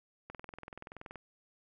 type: click train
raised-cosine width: 0.5 ms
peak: -30 dBFS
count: 19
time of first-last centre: 0.3-1.157 s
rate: 21 Hz
effects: none